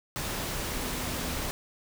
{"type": "tone in noise", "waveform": "sine", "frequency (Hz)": 251.3, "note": "B3", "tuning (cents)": 30, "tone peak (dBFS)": -42, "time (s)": [0.74, 1.42], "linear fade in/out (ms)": 0, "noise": "pink", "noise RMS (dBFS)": -33, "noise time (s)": [0.16, 1.51], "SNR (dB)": -12, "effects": []}